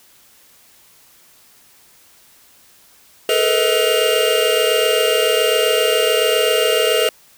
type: tone cluster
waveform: square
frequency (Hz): 429.9 / 457.2 / 498.5 / 636 / 2811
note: A4 / A#4 / B4 / D#5 / F7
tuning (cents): -40 / -34 / +16 / +38 / +11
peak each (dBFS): -21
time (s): 3.29-7.09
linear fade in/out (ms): 2
effects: white hiss -50 dBFS RMS until 7.37 s